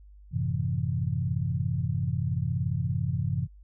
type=chord; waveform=sine; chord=F# half-diminished seventh; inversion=none; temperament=equal with one note detuned; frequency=93.09 / 110 / 130.81 / 164.81 Hz; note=F#2 / A2 / C3 / E3; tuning=+11 / 0 / 0 / 0 cents; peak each=-31 / -33 / -29 / -32 dBFS; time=0.31-3.48 s; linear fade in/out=50 ms; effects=added 50 Hz sine -48 dBFS peak until 3.63 s